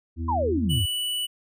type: harmonic tone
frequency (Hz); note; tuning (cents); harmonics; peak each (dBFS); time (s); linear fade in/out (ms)
82.41; E2; 0; 1 / 3 / 4; -27 / -34 / -39; 0.16-0.83; 50
type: exponential sweep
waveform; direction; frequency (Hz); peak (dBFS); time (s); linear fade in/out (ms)
sine; down; 1058 to 81.6; -22; 0.28-0.86; 10
type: tone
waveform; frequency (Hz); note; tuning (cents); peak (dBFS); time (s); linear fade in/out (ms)
square; 2960; F#7; 0; -26; 0.69-1.27; 20
effects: none